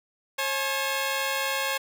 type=tone pair together; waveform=10% pulse; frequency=540.8 / 853 Hz; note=C#5 / G#5; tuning=-43 / +46 cents; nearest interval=minor sixth; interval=789 cents; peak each=-19 / -22 dBFS; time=0.38-1.78 s; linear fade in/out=10 ms; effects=none